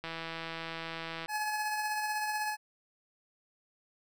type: click train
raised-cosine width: 0.3 ms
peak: -23 dBFS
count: 201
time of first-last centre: 0.04-1.26 s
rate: 164 Hz
type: tone with tremolo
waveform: 25% pulse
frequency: 850 Hz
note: G#5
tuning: 40 cents sharp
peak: -26 dBFS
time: 1.28-2.57 s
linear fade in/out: 50 ms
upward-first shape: triangle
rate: 16 Hz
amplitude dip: 40%
effects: none